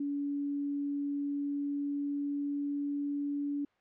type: tone with pitch glide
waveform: sine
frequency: 284.9 to 286.7 Hz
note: C#4 to D4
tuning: +48 to -42 cents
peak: -31 dBFS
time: 0-3.65 s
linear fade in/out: 5 ms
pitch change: +10 cents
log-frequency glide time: 1.13-3.53 s
effects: white hiss -71 dBFS RMS until 3.8 s + low-pass 2000 Hz 12 dB/octave